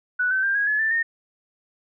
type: tone with pitch steps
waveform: sine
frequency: 1480 / 1534 / 1589.9 / 1647.9 / 1707.9 / 1770.2 / 1834.8 Hz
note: F#6 / G6 / G6 / G#6 / G#6 / A6 / A#6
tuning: 0 / -38 / +24 / -14 / +48 / +10 / -28 cents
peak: -19 dBFS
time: 0.19-1.03 s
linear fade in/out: 10 ms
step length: 120 ms
effects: none